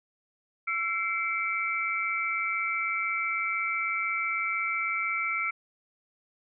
sine tone cluster, 1343 / 2101 / 2303 Hz, E6 / C7 / D7, +32 / +7 / -34 cents, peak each -31 / -33 / -30 dBFS, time 0.67-5.51 s, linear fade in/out 10 ms, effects none

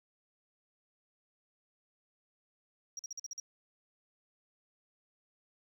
sine tone bursts, 5670 Hz, F8, 25 cents sharp, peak -37 dBFS, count 7, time 2.97-3.4 s, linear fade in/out 2 ms, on 22 ms, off 46 ms, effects tanh soft clip ceiling -37 dBFS

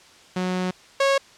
sawtooth tone pair in turn, 183.2 / 549 Hz, F#3 / C#5, -17 / -17 cents, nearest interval octave + perfect fifth, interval 1900 cents, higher second, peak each -19 / -13 dBFS, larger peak second, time 0.36-0.71 / 1-1.18 s, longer first, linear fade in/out 5 ms, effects white hiss -50 dBFS RMS until 1.37 s + low-pass 6000 Hz 12 dB/octave

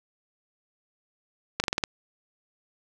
slowing click train, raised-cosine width 0.2 ms, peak -7 dBFS, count 6, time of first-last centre 1.6-1.838 s, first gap 39 ms, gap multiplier 1.1, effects none

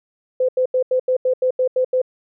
sine tone bursts, 511 Hz, C5, 41 cents flat, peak -14 dBFS, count 10, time 0.4-2.017 s, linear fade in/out 5 ms, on 87 ms, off 83 ms, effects none

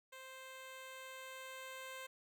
10% pulse tone with level ramp, 523.3 Hz, C5, in tune, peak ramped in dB -43 to -38 dBFS, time 0.12-2.07 s, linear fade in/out 10 ms, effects none

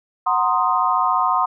sine chord, C half-diminished seventh, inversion second, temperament equal, 740 / 932.3 / 1046.5 / 1244.5 Hz, Gb5 / Bb5 / C6 / Eb6, 0 / 0 / 0 / 0 cents, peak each -22 / -23 / -19 / -21 dBFS, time 0.26-1.46 s, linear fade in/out 10 ms, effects none

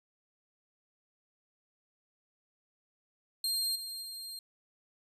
sawtooth tone with level steps, 4196 Hz, C8, 4 cents sharp, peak -27 / -36 / -38 dBFS, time 3.44-4.39 s, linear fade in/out 2 ms, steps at 3.75 / 4.02 s, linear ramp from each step 10 ms, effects resampled to 32000 Hz

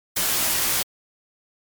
white noise with comb filter, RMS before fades -22 dBFS, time 0.16-0.83 s, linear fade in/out 10 ms, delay 18 ms, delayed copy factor -0.65, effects MP3 96 kbps

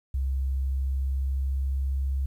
sine tone with pitch glide, 66.6 to 67.53 Hz, C2 to C#2, +31 to -45 cents, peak -24 dBFS, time 0.14-2.26 s, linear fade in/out 5 ms, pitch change +24 cents, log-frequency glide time 0.43-2.06 s, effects 10-bit

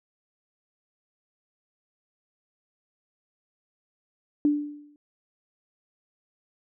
sine tone with exponential decay, 293.7 Hz, D4, in tune, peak -16 dBFS, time 4.45-4.96 s, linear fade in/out 1 ms, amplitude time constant 110 ms, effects none

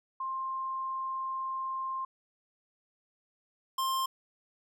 sine / square tone pair in turn, 1056 / 1056 Hz, C6 / C6, +16 / +16 cents, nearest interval unison, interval 0 cents, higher neither, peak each -32 / -29 dBFS, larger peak second, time 0.2-2.05 / 3.78-4.06 s, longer first, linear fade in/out 5 ms, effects none

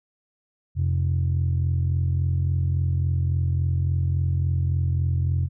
sine tone pair together, 87.43 / 131 Hz, F2 / C3, +2 / +2 cents, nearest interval perfect fifth, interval 700 cents, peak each -20 / -23 dBFS, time 0.75-5.49 s, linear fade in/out 50 ms, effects tanh soft clip ceiling -15 dBFS

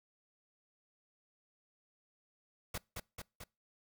pink noise with echo, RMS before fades -40 dBFS, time 2.74-2.78 s, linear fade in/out 5 ms, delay 220 ms, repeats 3, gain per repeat -3 dB, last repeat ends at 3.44 s, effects noise-tail reverb RT60 0.3 s tail -26 dB re dry

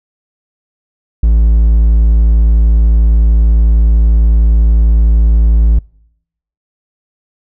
triangle tone, 55.4 Hz, A1, 13 cents sharp, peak -3 dBFS, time 1.23-5.79 s, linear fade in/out 5 ms, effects noise-tail reverb RT60 0.8 s tail -26 dB re dry

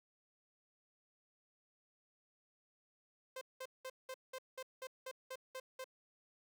sawtooth tone bursts, 520 Hz, C5, 11 cents flat, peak -40 dBFS, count 11, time 3.36-5.843 s, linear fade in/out 5 ms, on 53 ms, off 190 ms, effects none

